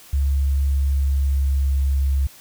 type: tone with pitch glide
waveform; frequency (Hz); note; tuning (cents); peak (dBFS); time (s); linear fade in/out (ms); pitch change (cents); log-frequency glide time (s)
sine; 69.3 to 68.42; C#2 to C#2; 0 to -22; -16; 0.13-2.27; 5; -22; 0.5-1.82
effects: white hiss -46 dBFS RMS until 2.4 s